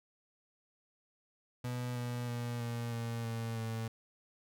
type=tone with pitch steps; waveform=35% pulse; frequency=123.47 / 121.63 / 119.82 / 118.03 / 116.27 / 114.54 / 112.83 Hz; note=B2 / B2 / A#2 / A#2 / A#2 / A#2 / A2; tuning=0 / -26 / +48 / +22 / -4 / -30 / +44 cents; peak=-34 dBFS; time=1.64-3.88 s; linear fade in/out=5 ms; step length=320 ms; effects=none